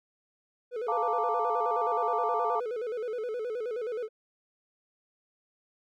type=tone with vibrato; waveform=triangle; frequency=462.1 Hz; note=A#4; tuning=15 cents flat; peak=-29 dBFS; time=0.71-4.09 s; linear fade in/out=50 ms; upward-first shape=square; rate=9.5 Hz; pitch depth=110 cents each way
type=chord; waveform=sine; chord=Bb major seventh; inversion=second; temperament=equal; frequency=698.5 / 880 / 932.3 / 1174.7 Hz; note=F5 / A5 / Bb5 / D6; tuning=0 / 0 / 0 / 0 cents; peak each=-31 / -33 / -35 / -31 dBFS; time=0.88-2.6 s; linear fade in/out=5 ms
effects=none